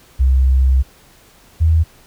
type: tone pair in turn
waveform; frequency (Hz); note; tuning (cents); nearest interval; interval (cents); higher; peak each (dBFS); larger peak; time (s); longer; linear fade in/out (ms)
sine; 65.41 / 80.58; C2 / E2; 0 / -39; major third; 361; second; -9; neither; 0.19-0.83 / 1.6-1.84; first; 20
effects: pink hiss -48 dBFS RMS until 2.06 s